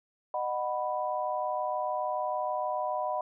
sine chord, B major, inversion first, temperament equal with one note detuned, 613.3 / 740 / 987.8 Hz, D#5 / F#5 / B5, -25 / 0 / 0 cents, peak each -33 dBFS, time 0.34-3.21 s, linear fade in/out 2 ms, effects none

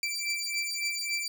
20% pulse beating tone pair, 2335 / 2338.6 Hz, D7 / D7, -11 / -8 cents, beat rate 3.6 Hz, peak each -28 dBFS, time 0.03-1.28 s, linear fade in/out 2 ms, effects none

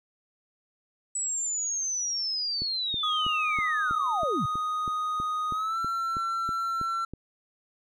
sine linear sweep, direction down, 7920 to 93.5 Hz, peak -27 dBFS, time 1.15-4.46 s, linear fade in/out 5 ms
click train, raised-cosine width 3 ms, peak -25 dBFS, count 15, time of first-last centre 2.62-7.136 s, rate 3.1 Hz
triangle tone with pitch glide, 1244.5 to 1349.3 Hz, D#6 to E6, 0 to +40 cents, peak -25 dBFS, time 3.03-7.05 s, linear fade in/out 5 ms, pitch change +140 cents, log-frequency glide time 5.51-5.79 s
effects none

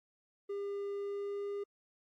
triangle tone with pitch glide, 401.9 to 404.5 Hz, G4 to G#4, +43 to -46 cents, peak -34 dBFS, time 0.49-1.64 s, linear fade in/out 10 ms, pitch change +11 cents, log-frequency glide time 0.92-1.5 s, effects AAC 64 kbps

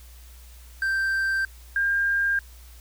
triangle / sine tone pair in turn, 1568 / 1603.7 Hz, G6 / G6, 0 / +39 cents, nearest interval unison, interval 39 cents, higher second, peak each -20 dBFS, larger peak neither, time 0.82-1.45 / 1.76-2.39 s, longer neither, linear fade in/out 2 ms, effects added 60 Hz sine -44 dBFS peak until 2.8 s + white hiss -53 dBFS RMS until 2.8 s

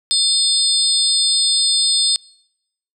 sine tone cluster, 3602 / 4321 / 5030 / 8340 Hz, A7 / C#8 / D#8 / C9, +40 / -45 / +18 / -7 cents, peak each -19 dBFS, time 0.11-2.16 s, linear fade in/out 0 ms, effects noise-tail reverb RT60 0.8 s tail -26 dB re dry

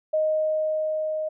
sine tone with level ramp, 622.3 Hz, D#5, in tune, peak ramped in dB -19 to -25 dBFS, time 0.13-1.29 s, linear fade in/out 10 ms, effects none

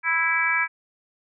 harmonic tone, 329.6 Hz, E4, in tune, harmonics 3 / 4 / 5 / 6 / 7, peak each -29 / -29 / -24 / -29 / -23 dBFS, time 0.03-0.68 s, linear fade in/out 50 ms, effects none

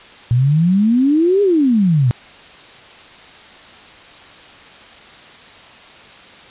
sine exponential two-way sweep, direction up then down, 116.2 to 415.3 to 116.2 Hz, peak -10 dBFS, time 0.31-2.11 s, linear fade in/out 0 ms, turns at 1.42 s, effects white hiss -40 dBFS RMS until 6.5 s + resampled to 8000 Hz

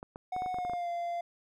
clicks, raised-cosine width 1 ms, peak -28 dBFS, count 10, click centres 0.029 / 0.159 / 0.364 / 0.421 / 0.461 / 0.544 / 0.586 / 0.65 / 0.697 / 0.735 s
triangle tone with pitch glide, 736 to 690.7 Hz, F#5 to F5, -9 to -19 cents, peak -30 dBFS, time 0.32-1.21 s, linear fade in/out 5 ms, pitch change -110 cents, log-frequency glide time 0.51-0.89 s
effects none

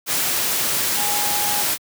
sine tone in noise, 827 Hz, G#5, 8 cents flat, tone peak -26 dBFS, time 0.95-1.65 s, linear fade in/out 50 ms, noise white, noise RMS -21 dBFS, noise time 0.06-1.78 s, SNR -8 dB, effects high-pass 100 Hz 12 dB/octave

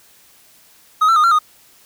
triangle tone with pitch steps, 1260 / 1340 / 1230 / 1367 / 1236 Hz, D#6 / E6 / D#6 / F6 / D#6, +21 / +28 / -20 / -37 / -12 cents, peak -8 dBFS, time 1.01-1.39 s, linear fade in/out 10 ms, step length 76 ms, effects white hiss -50 dBFS RMS until 1.85 s

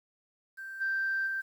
sine tone with level steps, 1568 Hz, G6, in tune, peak -39 / -27 / -30 dBFS, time 0.57-1.42 s, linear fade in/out 20 ms, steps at 0.8 / 1.26 s, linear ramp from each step 20 ms, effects tanh soft clip ceiling -23 dBFS + 10-bit

